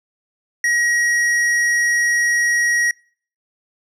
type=tone with hard clipping; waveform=sine; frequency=1900 Hz; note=A#6; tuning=33 cents sharp; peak=-16 dBFS; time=0.64-2.91 s; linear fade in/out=2 ms; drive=17 dB; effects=noise-tail reverb RT60 0.5 s tail -26 dB re dry + low-pass 9000 Hz 12 dB/octave